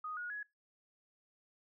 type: tone with pitch steps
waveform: sine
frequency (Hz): 1244.5 / 1446.2 / 1680.5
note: D#6 / F#6 / G#6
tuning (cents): 0 / -40 / +20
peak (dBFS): -39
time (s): 0.04-0.43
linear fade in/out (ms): 5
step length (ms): 130
effects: noise-tail reverb RT60 0.2 s tail -23 dB re dry